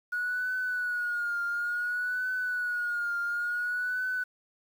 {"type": "tone with vibrato", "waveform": "sine", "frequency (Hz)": 1454, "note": "F#6", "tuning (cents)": -31, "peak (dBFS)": -27, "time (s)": [0.12, 4.24], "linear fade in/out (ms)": 10, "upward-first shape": "triangle", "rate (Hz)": 0.57, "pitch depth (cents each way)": 67, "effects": ["tanh soft clip ceiling -24 dBFS", "9-bit"]}